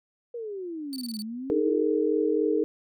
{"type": "exponential two-way sweep", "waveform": "sine", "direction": "down then up", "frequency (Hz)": [485.9, 209.3, 379.4], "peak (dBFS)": -32, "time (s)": [0.34, 1.84], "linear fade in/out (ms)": 5, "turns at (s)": 1.2}
{"type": "tone bursts", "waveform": "sawtooth", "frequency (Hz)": 4496, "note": "C#8", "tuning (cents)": 24, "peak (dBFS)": -33, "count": 6, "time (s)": [0.93, 1.22], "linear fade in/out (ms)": 0, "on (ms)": 30, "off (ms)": 22}
{"type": "chord", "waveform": "sine", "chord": "D# suspended fourth", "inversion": "none", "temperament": "equal with one note detuned", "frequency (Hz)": [311.1, 415.3, 458.9], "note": ["D#4", "G#4", "A#4"], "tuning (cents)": [0, 0, -27], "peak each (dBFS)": -26, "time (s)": [1.5, 2.64], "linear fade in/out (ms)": 0}
{"effects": []}